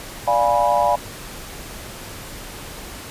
sine chord, D diminished seventh, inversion none, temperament equal with one note detuned, 587.3 / 698.5 / 830.6 / 979.2 Hz, D5 / F5 / Ab5 / Cb6, 0 / 0 / 0 / -15 cents, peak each -20 dBFS, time 0.27-0.96 s, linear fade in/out 10 ms, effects pink hiss -35 dBFS RMS until 3.1 s + resampled to 32000 Hz

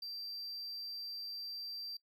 triangle tone, 4699 Hz, D8, in tune, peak -40 dBFS, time 0.02-1.97 s, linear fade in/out 5 ms, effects noise-tail reverb RT60 0.1 s tail -19 dB re dry

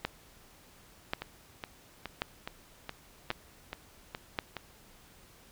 two click trains, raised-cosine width 0.3 ms, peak -14 / -21 dBFS, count 5 / 9, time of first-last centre 0.05-4.388 / 1.22-4.567 s, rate 0.922 / 2.39 Hz, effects pink hiss -58 dBFS RMS until 5.51 s

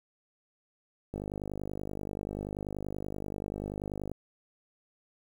click train, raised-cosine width 2 ms, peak -23 dBFS, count 151, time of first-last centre 1.14-4.116 s, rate 50.4 Hz, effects 9-bit

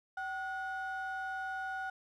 triangle ring-modulated tone, 1108.7 Hz, C#6, in tune, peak -30 dBFS, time 0.17-1.9 s, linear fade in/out 5 ms, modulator 344 Hz, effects tanh soft clip ceiling -30 dBFS

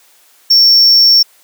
triangle tone, 5460 Hz, F8, 40 cents flat, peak -3 dBFS, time 0.5-1.23 s, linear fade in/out 10 ms, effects white hiss -48 dBFS RMS until 1.43 s + high-pass 400 Hz 12 dB/octave

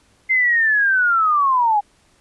sine linear sweep, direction down, 2093 to 803 Hz, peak -13 dBFS, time 0.29-1.81 s, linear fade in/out 20 ms, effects pink hiss -57 dBFS RMS until 2.2 s + resampled to 24000 Hz

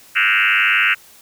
sine tone with frequency modulation, 2087 Hz, C7, 5 cents flat, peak -12 dBFS, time 0.15-0.95 s, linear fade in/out 20 ms, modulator 100 Hz, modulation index 7.2, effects white hiss -46 dBFS RMS until 1.21 s

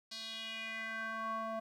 square tone with band-pass filter sweep, 222.9 Hz, A3, 23 cents sharp, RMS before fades -41 dBFS, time 0.11-1.6 s, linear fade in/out 10 ms, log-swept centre 4500 to 800 Hz, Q 4, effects 12-bit

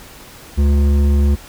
sine tone with hard clipping, 71.3 Hz, C#2, 49 cents sharp, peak -12 dBFS, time 0.57-1.36 s, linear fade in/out 20 ms, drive 10 dB, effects pink hiss -39 dBFS RMS until 1.48 s

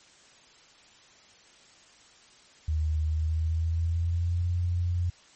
sine tone with pitch glide, 77.78 to 87.81 Hz, D#2 to F2, 0 to +10 cents, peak -24 dBFS, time 2.68-5.1 s, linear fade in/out 5 ms, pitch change +210 cents, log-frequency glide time 3.04-4.49 s, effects white hiss -56 dBFS RMS until 5.35 s + MP3 32 kbps

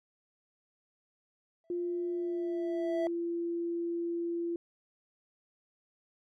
triangle tone with exponential growth, 659.3 Hz, E5, in tune, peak -27 dBFS, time 1.64-3.07 s, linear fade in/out 1 ms, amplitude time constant 310 ms
sine tone with pitch glide, 350 to 340.8 Hz, F4 to F4, +4 to -42 cents, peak -31 dBFS, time 1.7-4.56 s, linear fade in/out 2 ms, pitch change -46 cents, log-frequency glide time 2.12-2.95 s
effects none

